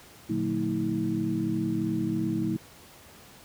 sine tone cluster, 116.4 / 147.8 / 182.6 / 225.7 / 321.3 Hz, A#2 / D3 / F#3 / A3 / E4, -2 / +11 / -23 / +44 / -44 cents, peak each -35 / -36 / -32 / -31 / -29 dBFS, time 0.29-2.57 s, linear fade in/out 10 ms, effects pink hiss -51 dBFS RMS until 3.44 s + high-pass 60 Hz 12 dB/octave

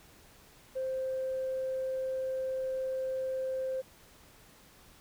sine tone, 523.3 Hz, C5, in tune, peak -30 dBFS, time 0.75-3.82 s, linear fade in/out 20 ms, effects tanh soft clip ceiling -27 dBFS + pink hiss -58 dBFS RMS until 5 s

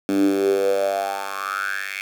10% pulse tone with high-pass filter sweep, 98 Hz, G2, in tune, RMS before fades -22 dBFS, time 0.09-2.01 s, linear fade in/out 0 ms, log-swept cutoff 250 to 2200 Hz, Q 7.8, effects 8-bit

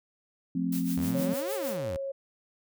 sine chord, F major, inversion none, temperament equal with one note detuned, 176.95 / 220 / 261.6 Hz, F3 / A3 / C4, +23 / 0 / 0 cents, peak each -30 / -35 / -29 dBFS, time 0.55-1.34 s, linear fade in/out 5 ms
blue noise with tremolo, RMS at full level -38 dBFS, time 0.72-1.77 s, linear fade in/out 5 ms, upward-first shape sine, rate 6.5 Hz, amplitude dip 75%
sawtooth exponential two-way sweep, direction up then down, 73.42 to 448.7 to 73.42 Hz, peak -31 dBFS, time 0.97-1.97 s, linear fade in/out 5 ms, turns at 1.54 s
sine tone with pitch glide, 551 to 546.2 Hz, C#5 to C#5, -11 to -26 cents, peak -31 dBFS, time 1.14-2.12 s, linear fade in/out 10 ms, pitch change -15 cents, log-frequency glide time 1.36-1.44 s
effects none

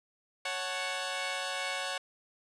10% pulse chord, F# minor, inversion second, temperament equal, 554.4 / 740 / 880 Hz, C#5 / F#5 / A5, 0 / 0 / 0 cents, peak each -28 / -28 / -33 dBFS, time 0.45-1.98 s, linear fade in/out 5 ms, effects resampled to 22050 Hz

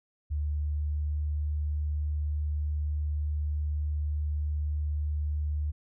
sine tone with pitch glide, 74.2 to 74.72 Hz, D2 to D2, +18 to +30 cents, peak -27 dBFS, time 0.3-5.72 s, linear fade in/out 20 ms, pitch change +12 cents, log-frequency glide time 0.45-1.2 s, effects none

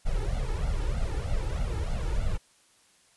brown noise with flanger, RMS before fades -28 dBFS, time 0.05-2.38 s, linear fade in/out 20 ms, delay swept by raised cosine 1.4 to 2.32 ms, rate 3.2 Hz, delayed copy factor +0.9, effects white hiss -62 dBFS RMS until 3.16 s + resampled to 24000 Hz

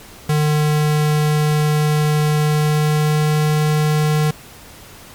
square tone with pitch glide, 151 to 152.05 Hz, D3 to D#3, +48 to -40 cents, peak -14 dBFS, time 0.29-4.31 s, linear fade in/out 5 ms, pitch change +12 cents, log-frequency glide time 2.47-3.36 s, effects pink hiss -40 dBFS RMS until 5.14 s + MP3 96 kbps

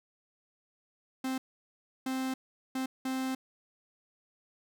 45% pulse tone bursts at uneven times, 261.6 Hz, C4, in tune, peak -31 dBFS, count 4, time 1.24-1.38 / 2.06-2.34 / 2.75-2.86 / 3.05-3.35 s, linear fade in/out 5 ms, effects none

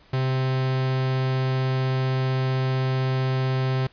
45% pulse tone, 130.81 Hz, C3, in tune, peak -21 dBFS, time 0.13-3.87 s, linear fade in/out 5 ms, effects pink hiss -55 dBFS RMS until 3.92 s + resampled to 11025 Hz

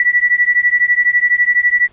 sine beating tone pair, 1946 / 1958 Hz, B6 / B6, -26 / -15 cents, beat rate 12 Hz, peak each -13 dBFS, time 0-1.88 s, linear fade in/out 2 ms, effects pink hiss -50 dBFS RMS until 1.92 s + resampled to 8000 Hz

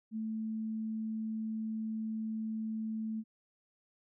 sine tone, 220 Hz, A3, in tune, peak -34 dBFS, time 0.11-3.24 s, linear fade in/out 50 ms, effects none

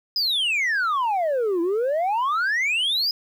sine exponential two-way sweep, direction down then up, 5100 to 328.9 to 5100 Hz, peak -17 dBFS, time 0.16-3.11 s, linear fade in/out 2 ms, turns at 1.61 s, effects tanh soft clip ceiling -19 dBFS + 9-bit

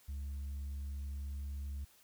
triangle tone with tanh clipping, 70 Hz, C#2, 18 cents sharp, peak -39 dBFS, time 0.08-1.85 s, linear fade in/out 10 ms, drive 7 dB, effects white hiss -65 dBFS RMS until 2.03 s

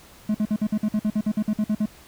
triangle tone bursts, 212.8 Hz, G#3, 42 cents sharp, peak -17 dBFS, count 15, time 0.29-1.858 s, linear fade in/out 5 ms, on 56 ms, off 52 ms, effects pink hiss -49 dBFS RMS until 2.07 s

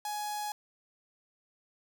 sawtooth tone with notch filter, 837 Hz, G#5, 13 cents sharp, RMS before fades -36 dBFS, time 0.05-0.52 s, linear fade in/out 2 ms, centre 2100 Hz, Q 0.85, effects none

